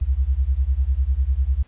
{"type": "beating tone pair", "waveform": "sine", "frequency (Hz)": [61.1, 71.1], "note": ["B1", "C#2"], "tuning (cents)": [-18, 45], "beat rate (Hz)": 10, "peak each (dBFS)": -20, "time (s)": [0.01, 1.63], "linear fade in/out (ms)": 10, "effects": ["pink hiss -57 dBFS RMS until 1.67 s", "resampled to 8000 Hz"]}